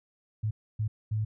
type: tone bursts at uneven times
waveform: sine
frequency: 107.9 Hz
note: A2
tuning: 33 cents flat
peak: -26 dBFS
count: 3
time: 0.43-0.51 / 0.79-0.88 / 1.11-1.25 s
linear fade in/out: 10 ms
effects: none